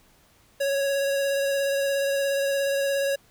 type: tone with vibrato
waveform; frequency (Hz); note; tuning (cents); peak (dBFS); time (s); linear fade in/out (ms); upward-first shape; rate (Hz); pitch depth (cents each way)
square; 554.4; C#5; 0; -23; 0.6-3.16; 10; sine; 17; 15
effects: pink hiss -59 dBFS RMS until 3.3 s